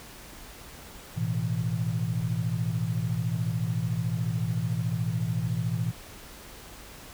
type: chord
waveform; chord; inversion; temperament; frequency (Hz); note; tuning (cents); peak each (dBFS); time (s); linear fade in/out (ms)
sine; A suspended second; none; just; 110 / 123.75 / 165; A2 / B2 / E3; 0 / +4 / +2; -30; 1.16-5.92; 20
effects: added 50 Hz sine -56 dBFS peak until 7.13 s + pink hiss -46 dBFS RMS until 7.13 s